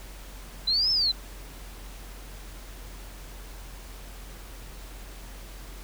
sine linear two-way sweep, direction up then down, 3951 to 5330 to 3951 Hz, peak -21 dBFS, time 0.67-1.12 s, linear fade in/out 10 ms, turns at 0.91 s, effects added 45 Hz sine -41 dBFS peak until 5.83 s + pink hiss -47 dBFS RMS until 5.83 s

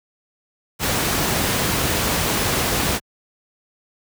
pink noise, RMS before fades -20 dBFS, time 0.79-3 s, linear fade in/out 50 ms, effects high-pass 60 Hz 12 dB/octave

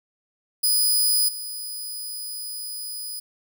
10% pulse tone with level steps, 4978 Hz, D#8, in tune, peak -11 / -24 dBFS, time 0.63-3.2 s, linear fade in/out 10 ms, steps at 1.28 s, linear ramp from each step 10 ms, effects none

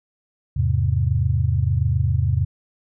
sine chord, E augmented, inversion none, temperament equal, 82.41 / 103.83 / 130.81 Hz, E2 / G#2 / B#2, 0 / 0 / 0 cents, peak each -21 dBFS, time 0.56-2.45 s, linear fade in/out 10 ms, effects none

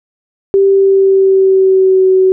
sine tone with pitch glide, 392 to 376.2 Hz, G4 to F#4, 0 to +29 cents, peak -5 dBFS, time 0.54-2.32 s, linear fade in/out 0 ms, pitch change -71 cents, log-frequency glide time 0.65-2.07 s, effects none

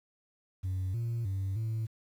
sine tone with pitch steps, 93.5 / 116.7 / 96.5 / 111.5 Hz, F#2 / A#2 / G2 / A2, +19 / +2 / -27 / +23 cents, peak -28 dBFS, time 0.63-1.87 s, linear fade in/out 20 ms, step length 310 ms, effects tanh soft clip ceiling -29 dBFS + 10-bit

